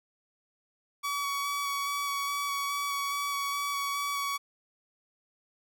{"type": "tone with vibrato", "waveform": "sawtooth", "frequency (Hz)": 1133, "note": "C#6", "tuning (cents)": 37, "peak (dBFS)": -26, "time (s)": [1.03, 4.38], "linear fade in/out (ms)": 20, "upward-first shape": "square", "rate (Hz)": 2.4, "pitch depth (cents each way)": 10, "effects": []}